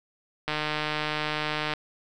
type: click train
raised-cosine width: 0.3 ms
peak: -12 dBFS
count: 192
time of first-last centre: 0.48-1.737 s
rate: 152 Hz
effects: none